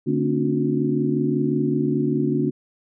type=tone cluster; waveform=sine; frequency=146.4 / 228.1 / 268.7 / 293.9 / 362.5 Hz; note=D3 / A#3 / C4 / D4 / F#4; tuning=-5 / -37 / +46 / +1 / -35 cents; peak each=-25 dBFS; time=0.06-2.51 s; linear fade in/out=20 ms; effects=none